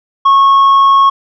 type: tone with tanh clipping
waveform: sine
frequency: 1097 Hz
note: C#6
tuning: 18 cents flat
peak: -5 dBFS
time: 0.25-1.1 s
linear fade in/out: 10 ms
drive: 3 dB
effects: none